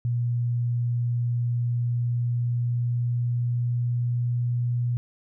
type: tone with pitch glide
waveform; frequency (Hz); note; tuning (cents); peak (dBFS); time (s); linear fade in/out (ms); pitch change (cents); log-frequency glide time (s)
sine; 120 to 121.11; B2 to B2; -49 to -33; -22; 0.05-4.97; 0; +16; 1.44-4.53
effects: none